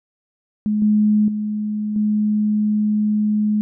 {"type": "tone with level steps", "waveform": "sine", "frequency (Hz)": 211.3, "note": "G#3", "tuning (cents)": 30, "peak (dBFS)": [-16, -12, -20, -15], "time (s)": [0.66, 3.61], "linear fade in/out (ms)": 0, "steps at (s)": [0.82, 1.28, 1.96], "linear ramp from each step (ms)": 2, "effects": []}